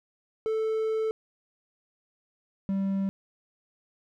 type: tone pair in turn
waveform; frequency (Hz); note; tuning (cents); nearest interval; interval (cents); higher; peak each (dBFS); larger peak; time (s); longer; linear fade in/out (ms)
triangle; 440 / 194.81; A4 / G3; 0 / -11; octave + major second; 1411; first; -23; neither; 0.46-1.11 / 2.69-3.09; first; 0
effects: none